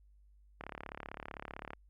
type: click train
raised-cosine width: 0.5 ms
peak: -27 dBFS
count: 41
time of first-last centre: 0.61-1.734 s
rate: 35.6 Hz
effects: added 50 Hz sine -60 dBFS peak until 1.89 s + Opus 48 kbps